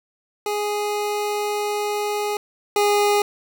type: tone pair in turn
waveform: 25% pulse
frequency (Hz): 415.3 / 411.7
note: G#4 / G#4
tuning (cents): 0 / -15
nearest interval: unison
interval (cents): 15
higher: first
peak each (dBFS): -18 / -12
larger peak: second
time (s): 0.46-2.37 / 2.76-3.22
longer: first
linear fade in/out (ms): 2
effects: none